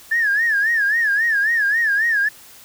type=tone with vibrato; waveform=sine; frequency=1738 Hz; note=A6; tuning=22 cents flat; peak=-14 dBFS; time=0.11-2.29 s; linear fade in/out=10 ms; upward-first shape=sine; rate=3.7 Hz; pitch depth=140 cents each way; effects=tanh soft clip ceiling -10 dBFS + white hiss -44 dBFS RMS until 2.64 s